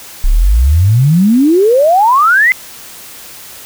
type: exponential sweep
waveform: sine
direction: up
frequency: 31.35 to 2093 Hz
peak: -5 dBFS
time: 0.24-2.52 s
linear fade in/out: 0 ms
effects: white hiss -32 dBFS RMS until 3.65 s